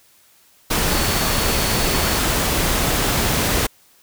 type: tone in noise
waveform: sine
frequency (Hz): 4435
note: C#8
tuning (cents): 0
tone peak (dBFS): -30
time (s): 0.89-2.18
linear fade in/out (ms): 10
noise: pink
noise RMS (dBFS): -19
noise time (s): 0.7-3.67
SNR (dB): -14
effects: white hiss -54 dBFS RMS until 4.02 s

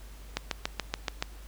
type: click train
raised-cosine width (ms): 0.2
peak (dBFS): -11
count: 7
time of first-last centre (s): 0.37-1.225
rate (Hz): 7.02
effects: added 50 Hz sine -44 dBFS peak until 1.47 s + pink hiss -54 dBFS RMS until 1.47 s

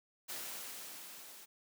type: noise with level ramp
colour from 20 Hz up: white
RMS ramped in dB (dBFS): -42 to -54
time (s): 0.28-1.46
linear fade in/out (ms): 20
effects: high-pass 200 Hz 12 dB/octave

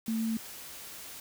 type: tone in noise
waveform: sine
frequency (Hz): 224.2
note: A3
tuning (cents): +33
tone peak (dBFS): -28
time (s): 0.08-0.37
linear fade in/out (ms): 2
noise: white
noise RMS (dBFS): -45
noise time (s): 0.06-1.2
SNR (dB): +14
effects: none

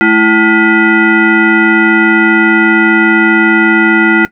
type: tone with frequency modulation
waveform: sine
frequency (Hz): 880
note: A5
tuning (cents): 0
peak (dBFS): -4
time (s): 0.01-4.25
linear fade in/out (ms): 0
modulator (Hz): 549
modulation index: 2.1
effects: noise-tail reverb RT60 0.1 s tail -17 dB re dry

